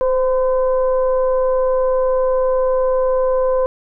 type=tone with frequency modulation; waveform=sine; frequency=517 Hz; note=C5; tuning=21 cents flat; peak=-13 dBFS; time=0.01-3.66 s; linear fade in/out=0 ms; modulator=503 Hz; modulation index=0.57; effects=none